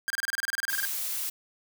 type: tone bursts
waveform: 45% pulse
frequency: 1601 Hz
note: G6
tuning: 36 cents sharp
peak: -27 dBFS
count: 16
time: 0.08-0.852 s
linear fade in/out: 0 ms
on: 22 ms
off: 28 ms
type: noise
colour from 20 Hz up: blue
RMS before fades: -32 dBFS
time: 0.69-1.3 s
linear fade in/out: 10 ms
effects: none